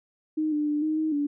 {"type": "tone with pitch steps", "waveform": "sine", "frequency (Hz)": [310.2, 298.5, 296.7, 310.6, 313.8, 289.3], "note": ["D#4", "D4", "D4", "D#4", "D#4", "D4"], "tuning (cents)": [-5, 28, 18, -3, 15, -26], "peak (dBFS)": -23, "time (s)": [0.37, 1.27], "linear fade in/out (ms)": 10, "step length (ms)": 150, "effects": []}